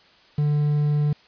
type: tone with quantisation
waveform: triangle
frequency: 147.9 Hz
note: D3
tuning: 13 cents sharp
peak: -16 dBFS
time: 0.38-1.13 s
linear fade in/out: 5 ms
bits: 7
effects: white hiss -54 dBFS RMS until 1.27 s + resampled to 11025 Hz